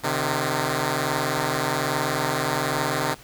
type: tone pair together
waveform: 5% pulse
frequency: 130.8 / 152 Hz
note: C3 / D#3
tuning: 0 / -40 cents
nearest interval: minor third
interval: 260 cents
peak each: -14 dBFS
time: 0.03-3.15 s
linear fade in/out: 20 ms
effects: pink hiss -47 dBFS RMS until 3.23 s